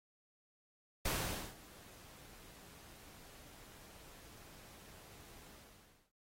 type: noise with ADSR envelope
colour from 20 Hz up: pink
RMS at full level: -36 dBFS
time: 1.05-6.12 s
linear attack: 6 ms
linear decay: 480 ms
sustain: -22 dB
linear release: 640 ms
effects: AAC 48 kbps